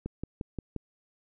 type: click train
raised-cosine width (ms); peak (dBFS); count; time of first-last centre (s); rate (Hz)
3; -21; 5; 0.06-0.763; 5.69
effects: none